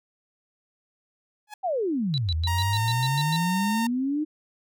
sawtooth tone with exponential growth, 844 Hz, G#5, 28 cents sharp, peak -30 dBFS, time 1.47-1.54 s, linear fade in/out 5 ms, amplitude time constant 15 ms
sine exponential two-way sweep, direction down then up, 799 to 77.78 to 312 Hz, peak -23 dBFS, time 1.63-4.25 s, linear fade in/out 20 ms, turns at 2.34 s
sine tone bursts, 3951 Hz, B7, in tune, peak -27 dBFS, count 9, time 2.14-3.362 s, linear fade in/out 0 ms, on 38 ms, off 110 ms
sawtooth tone with pitch glide, 940 to 914.3 Hz, A#5 to A#5, +14 to -34 cents, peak -23 dBFS, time 2.47-3.87 s, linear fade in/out 5 ms, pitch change -48 cents, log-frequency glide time 2.7-2.79 s
effects none

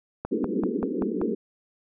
click train, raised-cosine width 1 ms, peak -16 dBFS, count 6, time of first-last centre 0.25-1.215 s, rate 5.18 Hz
pink band-pass noise, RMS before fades -27 dBFS, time 0.31-1.35 s, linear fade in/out 10 ms, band 190 to 470 Hz, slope 96 dB/octave
effects none

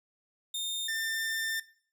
sawtooth tone pair in turn, 3642 / 1794.4 Hz, A#7 / A6, -41 / +34 cents, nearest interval octave, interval 1225 cents, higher first, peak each -29 / -27 dBFS, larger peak second, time 0.54-0.88 / 0.88-1.6 s, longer second, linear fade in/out 5 ms, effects noise-tail reverb RT60 0.5 s tail -18 dB re dry

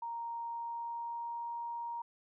sine tone with pitch glide, 932.3 to 938.8 Hz, A#5 to A#5, 0 to +12 cents, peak -37 dBFS, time 0.02-2.02 s, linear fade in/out 5 ms, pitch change +12 cents, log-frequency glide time 0.43-1.49 s, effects none

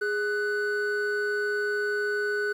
triangle tone pair together, 413.6 / 1492 Hz, G#4 / F#6, -7 / +14 cents, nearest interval octave + minor seventh, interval 2221 cents, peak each -26 dBFS, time 0.01-2.53 s, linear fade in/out 10 ms, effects 10-bit

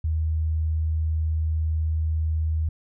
sine tone, 79.1 Hz, D#2, 29 cents sharp, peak -21 dBFS, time 0.04-2.69 s, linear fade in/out 5 ms, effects none

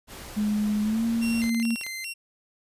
pink noise, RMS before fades -41 dBFS, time 0.07-1.51 s, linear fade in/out 50 ms
sine tone with pitch glide, 210 to 230.3 Hz, G#3 to A#3, +19 to -21 cents, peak -22 dBFS, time 0.36-1.76 s, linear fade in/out 20 ms, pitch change +160 cents, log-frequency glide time 0.82-1.04 s
sawtooth tone with vibrato, 2385 Hz, D7, 26 cents sharp, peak -29 dBFS, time 1.21-2.14 s, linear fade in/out 20 ms, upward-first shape square, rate 2.4 Hz, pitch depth 240 cents each way
click train, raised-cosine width 0.2 ms, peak -22 dBFS, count 9, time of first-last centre 1.44-1.866 s, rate 18.8 Hz
effects resampled to 32000 Hz

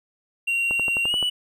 triangle tone with pitch glide, 2755 to 2953 Hz, F7 to F#7, -24 to -4 cents, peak -19 dBFS, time 0.47-1.3 s, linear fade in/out 10 ms, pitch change +120 cents, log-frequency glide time 1.04-1.15 s
click train, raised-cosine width 1 ms, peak -18 dBFS, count 7, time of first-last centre 0.71-1.227 s, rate 11.6 Hz
effects none

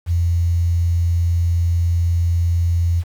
sine tone with quantisation, 85.6 Hz, F2, 34 cents flat, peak -14 dBFS, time 0.06-3.04 s, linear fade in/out 50 ms, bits 7, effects none

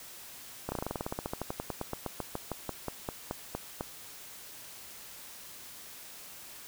slowing click train, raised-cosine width 1 ms, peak -19 dBFS, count 30, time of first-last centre 0.69-3.809 s, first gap 30 ms, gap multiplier 1.08, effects white hiss -48 dBFS RMS until 6.67 s

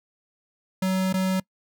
square tone with dropouts, 188 Hz, F#3, 28 cents sharp, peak -22 dBFS, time 0.82-1.4 s, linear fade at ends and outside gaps 5 ms, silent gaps 1.128-1.139 s, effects noise-tail reverb RT60 0.1 s tail -24 dB re dry

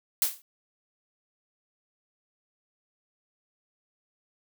blue noise with exponential decay, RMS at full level -20 dBFS, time 0.22-0.42 s, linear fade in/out 1 ms, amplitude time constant 42 ms, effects none

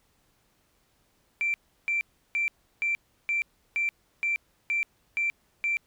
sine tone bursts, 2349 Hz, D7, in tune, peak -23 dBFS, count 10, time 1.41-5.77 s, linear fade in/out 0 ms, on 130 ms, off 340 ms, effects tanh soft clip ceiling -19 dBFS + pink hiss -68 dBFS RMS until 5.86 s

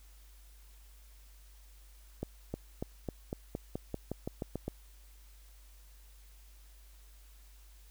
accelerating click train, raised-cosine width 2 ms, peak -22 dBFS, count 13, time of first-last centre 2.23-4.68 s, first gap 310 ms, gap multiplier 0.92, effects added 50 Hz sine -54 dBFS peak until 7.9 s + white hiss -64 dBFS RMS until 7.9 s

